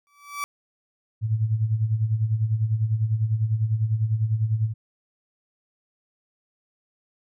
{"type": "tone with exponential growth", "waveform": "30% pulse", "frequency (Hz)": 1154, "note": "D6", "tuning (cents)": -31, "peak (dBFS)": -22, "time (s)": [0.07, 0.44], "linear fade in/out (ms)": 0, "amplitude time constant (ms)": 79}
{"type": "tone with tremolo", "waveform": "sine", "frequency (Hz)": 110, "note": "A2", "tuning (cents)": 0, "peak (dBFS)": -17, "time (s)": [1.21, 4.74], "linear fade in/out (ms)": 50, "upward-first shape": "sine", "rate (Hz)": 10, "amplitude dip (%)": 70}
{"effects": []}